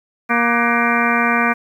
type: harmonic tone with a mistuned harmonic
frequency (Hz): 235.7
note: A#3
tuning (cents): +19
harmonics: 1 / 2 / 3 / 4 / 5 / 6 / 7 / 8 / 9 / 10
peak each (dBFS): -20 / -26 / -23 / -25 / -20 / -21 / -26 / -24 / -26 / -22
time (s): 0.29-1.54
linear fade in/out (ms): 20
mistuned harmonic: 6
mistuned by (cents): +110
effects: 8-bit